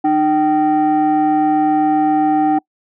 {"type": "tone pair together", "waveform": "sine", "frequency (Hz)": [304.6, 771], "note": ["D#4", "G5"], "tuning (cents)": [-37, -29], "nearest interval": "octave + major third", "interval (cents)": 1608, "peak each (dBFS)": -12, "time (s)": [0.04, 2.59], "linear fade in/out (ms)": 10, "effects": ["noise-tail reverb RT60 0.1 s tail -26 dB re dry", "tanh soft clip ceiling -8 dBFS"]}